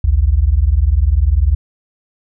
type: tone pair together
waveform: sine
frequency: 57.69 / 77.78 Hz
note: A#1 / D#2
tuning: -17 / 0 cents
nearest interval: perfect fourth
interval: 517 cents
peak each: -12 dBFS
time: 0.04-1.55 s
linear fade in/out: 5 ms
effects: none